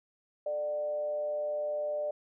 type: tone with frequency modulation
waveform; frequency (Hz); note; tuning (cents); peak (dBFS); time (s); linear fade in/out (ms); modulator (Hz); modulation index
sine; 595; D5; +22; -30; 0.46-2.11; 5; 160; 0.29
effects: none